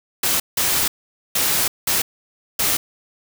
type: noise bursts at uneven times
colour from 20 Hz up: white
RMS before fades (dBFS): -19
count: 5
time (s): 0.23-0.4 / 0.57-0.88 / 1.35-1.68 / 1.87-2.02 / 2.59-2.77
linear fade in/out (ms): 5
effects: none

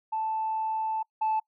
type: tone pair in turn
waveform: sine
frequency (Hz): 879 / 873.4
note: A5 / A5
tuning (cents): -2 / -13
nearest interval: unison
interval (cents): 11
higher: first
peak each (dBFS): -26 / -22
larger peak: second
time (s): 0.12-1.03 / 1.21-1.4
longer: first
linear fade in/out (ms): 10
effects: noise-tail reverb RT60 0.1 s tail -25 dB re dry + tanh soft clip ceiling -21 dBFS

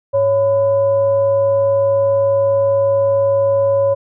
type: tone with frequency modulation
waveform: sine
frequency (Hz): 554.4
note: C#5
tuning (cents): 0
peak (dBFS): -11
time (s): 0.13-3.95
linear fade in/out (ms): 20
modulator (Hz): 449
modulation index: 0.34
effects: none

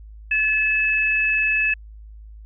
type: tone pair together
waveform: sine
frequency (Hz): 1722.3 / 2600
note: A6 / E7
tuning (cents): -37 / -24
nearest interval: perfect fifth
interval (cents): 713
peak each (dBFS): -23 / -18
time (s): 0.31-1.74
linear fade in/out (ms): 5
effects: added 53 Hz sine -38 dBFS peak until 2.45 s

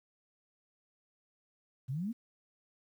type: exponential sweep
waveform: sine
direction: up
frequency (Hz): 120.8 to 246.9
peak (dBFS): -33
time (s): 1.88-2.13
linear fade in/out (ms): 20
effects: 11-bit

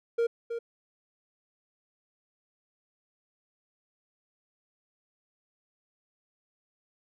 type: tone with echo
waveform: triangle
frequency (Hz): 466.2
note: A#4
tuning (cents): 0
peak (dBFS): -21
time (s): 0.18-0.27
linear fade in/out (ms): 10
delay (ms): 320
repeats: 1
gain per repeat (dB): -8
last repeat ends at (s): 0.59
effects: none

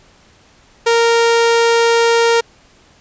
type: tone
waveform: sawtooth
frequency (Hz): 464.1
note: A#4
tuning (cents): -8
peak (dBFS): -6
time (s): 0.86-2.41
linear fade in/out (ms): 10
effects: pink hiss -49 dBFS RMS until 3 s + resampled to 16000 Hz

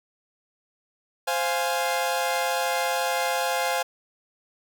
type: chord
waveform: sawtooth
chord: F minor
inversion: second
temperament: equal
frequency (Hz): 523.3 / 698.5 / 830.6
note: C5 / F5 / Ab5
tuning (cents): 0 / 0 / 0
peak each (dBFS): -24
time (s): 1.27-3.83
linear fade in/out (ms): 10
effects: none

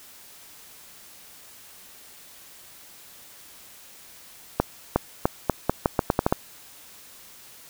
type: accelerating click train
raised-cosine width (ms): 1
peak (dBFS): -4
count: 11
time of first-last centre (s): 4.6-6.325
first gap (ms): 360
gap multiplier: 0.82
effects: white hiss -48 dBFS RMS until 7.69 s

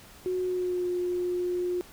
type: tone with pitch glide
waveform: sine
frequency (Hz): 366.7 to 357.1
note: F#4 to F4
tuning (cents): -15 to +39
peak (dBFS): -26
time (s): 0.26-1.81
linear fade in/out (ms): 0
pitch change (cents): -46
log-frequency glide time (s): 0.43-0.87
effects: pink hiss -51 dBFS RMS until 1.92 s

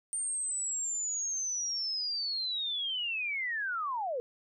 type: linear sweep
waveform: sine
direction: down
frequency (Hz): 8870 to 460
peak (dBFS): -31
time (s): 0.13-4.2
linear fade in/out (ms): 0
effects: none

